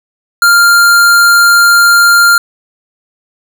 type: tone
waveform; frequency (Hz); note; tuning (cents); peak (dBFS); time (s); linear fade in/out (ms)
square; 1396.9; F6; 0; -4; 0.42-2.38; 2
effects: none